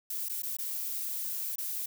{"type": "noise with dropouts", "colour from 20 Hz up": "violet", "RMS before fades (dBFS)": -35, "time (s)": [0.1, 1.86], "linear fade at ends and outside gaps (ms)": 5, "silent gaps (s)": [[0.287, 0.295], [0.422, 0.431], [0.569, 0.586], [1.558, 1.582]], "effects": []}